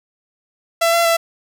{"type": "tone with pitch steps", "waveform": "sawtooth", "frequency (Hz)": [670, 679, 668], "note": ["E5", "F5", "E5"], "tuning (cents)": [28, -49, 23], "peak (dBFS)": -9, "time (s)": [0.81, 1.17], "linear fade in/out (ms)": 10, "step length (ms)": 120, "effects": ["8-bit"]}